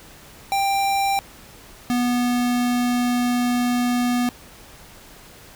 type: tone pair in turn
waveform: square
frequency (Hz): 789 / 244.5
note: G5 / B3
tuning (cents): +11 / -17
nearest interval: octave + minor sixth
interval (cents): 2028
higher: first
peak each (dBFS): -19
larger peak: neither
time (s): 0.52-1.19 / 1.9-4.29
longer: second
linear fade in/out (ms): 0
effects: pink hiss -45 dBFS RMS until 5.55 s